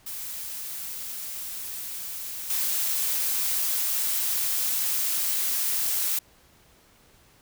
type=noise with level steps; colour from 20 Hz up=blue; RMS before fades=-35 / -26 dBFS; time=0.06-6.19 s; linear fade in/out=5 ms; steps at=2.5 s; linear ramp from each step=2 ms; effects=pink hiss -58 dBFS RMS until 7.41 s